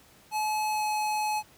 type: tone with pitch glide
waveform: square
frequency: 856 to 851.1 Hz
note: A5 to G#5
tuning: -48 to +42 cents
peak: -27 dBFS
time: 0.31-1.43 s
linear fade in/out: 50 ms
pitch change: -10 cents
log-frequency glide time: 0.71-0.83 s
effects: pink hiss -57 dBFS RMS until 1.57 s + high-pass 60 Hz 12 dB/octave